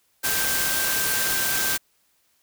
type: tone in noise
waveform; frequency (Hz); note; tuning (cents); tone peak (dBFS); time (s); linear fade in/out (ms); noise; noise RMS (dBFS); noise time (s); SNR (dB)
sine; 1568; G6; 0; -29; 0.23-1.78; 20; white; -24; 0.23-1.78; -8
effects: white hiss -66 dBFS RMS until 2.42 s